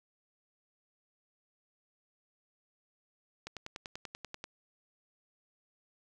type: click train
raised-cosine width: 0.2 ms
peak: -24 dBFS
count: 11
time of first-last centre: 3.47-4.441 s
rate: 10.3 Hz
effects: none